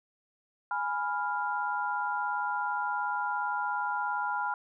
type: chord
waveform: sine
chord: F diminished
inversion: first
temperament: equal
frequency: 830.6 / 987.8 / 1396.9 Hz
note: Ab5 / Cb6 / F6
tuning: 0 / 0 / 0 cents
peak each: -33 dBFS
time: 0.71-4.54 s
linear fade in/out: 2 ms
effects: none